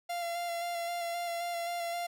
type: tone with vibrato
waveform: 45% pulse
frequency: 689 Hz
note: F5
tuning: 24 cents flat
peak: -33 dBFS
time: 0.09-2.07 s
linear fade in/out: 10 ms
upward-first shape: square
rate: 3.8 Hz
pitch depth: 17 cents each way
effects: none